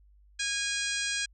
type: harmonic tone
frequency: 820 Hz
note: G#5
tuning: 22 cents flat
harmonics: 2 / 3 / 4 / 5 / 6 / 7 / 8 / 9 / 10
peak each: -34 / -36 / -37 / -38 / -39 / -39 / -40 / -41 / -41 dBFS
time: 0.39-1.26 s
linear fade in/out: 10 ms
effects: added 50 Hz sine -56 dBFS peak until 1.33 s